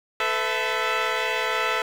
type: chord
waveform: 10% pulse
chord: A suspended second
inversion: none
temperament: equal with one note detuned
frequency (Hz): 440 / 503.7 / 659.3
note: A4 / B4 / E5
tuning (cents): 0 / +34 / 0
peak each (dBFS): -18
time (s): 0.2-1.82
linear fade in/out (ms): 2
effects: low-pass 4000 Hz 12 dB/octave + 7-bit